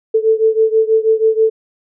sine beating tone pair, 440 / 446.2 Hz, A4 / A4, 0 / +24 cents, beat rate 6.2 Hz, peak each -12 / -14 dBFS, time 0.14-1.5 s, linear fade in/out 10 ms, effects none

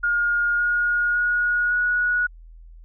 sine tone with pitch steps, 1423 / 1435.4 / 1447.9 / 1460.5 Hz, F6 / F6 / F#6 / F#6, +32 / +47 / -38 / -23 cents, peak -18 dBFS, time 0.03-2.27 s, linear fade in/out 10 ms, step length 560 ms, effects added 41 Hz sine -41 dBFS peak until 2.84 s

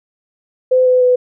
sine tone with pitch steps, 511 / 505.1 / 499.3 Hz, C5 / B4 / B4, -41 / +39 / +19 cents, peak -8 dBFS, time 0.71-1.16 s, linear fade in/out 10 ms, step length 150 ms, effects none

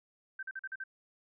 sine tone bursts, 1554 Hz, G6, 16 cents flat, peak -37 dBFS, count 6, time 0.39-0.839 s, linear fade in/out 5 ms, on 39 ms, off 43 ms, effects none

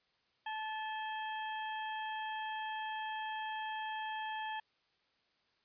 harmonic tone with a mistuned harmonic, 870 Hz, A5, 20 cents flat, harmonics 1 / 2 / 3 / 4, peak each -39 / -44 / -50 / -49 dBFS, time 0.46-4.6 s, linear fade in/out 5 ms, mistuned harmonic 4, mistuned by -140 cents, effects white hiss -75 dBFS RMS until 5.64 s + resampled to 11025 Hz

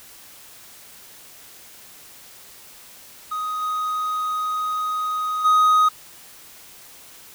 triangle tone with level steps, 1252 Hz, D#6, 10 cents sharp, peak -22 / -20 / -11 dBFS, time 3.31-5.89 s, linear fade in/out 10 ms, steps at 3.61 / 5.44 s, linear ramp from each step 20 ms, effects white hiss -45 dBFS RMS until 7.34 s

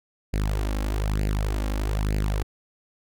sawtooth tone with flanger, 51.5 Hz, G#1, 14 cents flat, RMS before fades -25 dBFS, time 0.33-2.43 s, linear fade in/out 10 ms, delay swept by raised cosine 0.42 to 3.72 ms, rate 1.1 Hz, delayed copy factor +0.75, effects none

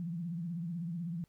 sine tone with vibrato, 170 Hz, F3, 46 cents flat, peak -35 dBFS, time 0-1.24 s, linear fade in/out 0 ms, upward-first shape triangle, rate 16 Hz, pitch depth 130 cents each way, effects pink hiss -75 dBFS RMS until 1.28 s

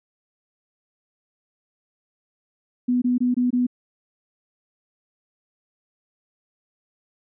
sine tone bursts, 247.3 Hz, B3, 3 cents sharp, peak -17 dBFS, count 5, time 2.88-3.668 s, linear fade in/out 10 ms, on 140 ms, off 22 ms, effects none

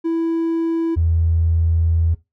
triangle tone pair in turn, 330 / 82.5 Hz, E4 / E2, +2 / +2 cents, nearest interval 2 octaves, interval 2400 cents, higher first, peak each -14 / -10 dBFS, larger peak second, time 0.04-0.96 / 0.96-2.15 s, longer second, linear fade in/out 20 ms, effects noise-tail reverb RT60 0.2 s tail -19 dB re dry + tanh soft clip ceiling -11 dBFS

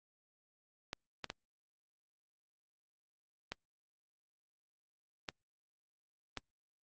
clicks, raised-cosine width 0.2 ms, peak -21 dBFS, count 6, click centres 0.931 / 1.243 / 1.301 / 3.52 / 5.288 / 6.373 s, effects low-pass 7000 Hz 12 dB/octave + Opus 48 kbps

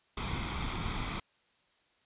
pink noise with comb filter, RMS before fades -35 dBFS, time 0.17-1.2 s, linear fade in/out 5 ms, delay 0.88 ms, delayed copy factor +0.6, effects white hiss -70 dBFS RMS until 2.05 s + resampled to 8000 Hz

